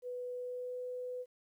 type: tone with pitch glide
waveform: sine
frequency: 495.1 to 499.4 Hz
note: B4 to B4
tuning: +4 to +19 cents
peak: -38 dBFS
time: 0.02-1.26 s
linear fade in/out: 50 ms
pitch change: +15 cents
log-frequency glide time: 0.32-0.83 s
effects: 12-bit